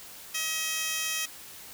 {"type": "tone with high-pass filter", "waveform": "15% pulse", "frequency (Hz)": 636, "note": "D#5", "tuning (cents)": 38, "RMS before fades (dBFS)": -31, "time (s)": [0.34, 1.26], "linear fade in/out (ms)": 10, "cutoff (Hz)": 3400, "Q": 1.1, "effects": ["white hiss -46 dBFS RMS until 1.73 s"]}